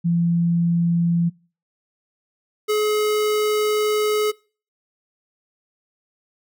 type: tone pair in turn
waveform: sine / square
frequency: 170.3 / 424.3 Hz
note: F3 / G#4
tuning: -43 / +37 cents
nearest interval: octave + major third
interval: 1580 cents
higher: second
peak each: -16 / -18 dBFS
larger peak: first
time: 0.04-1.3 / 2.68-4.32 s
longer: second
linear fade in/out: 20 ms
effects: noise-tail reverb RT60 0.4 s tail -25 dB re dry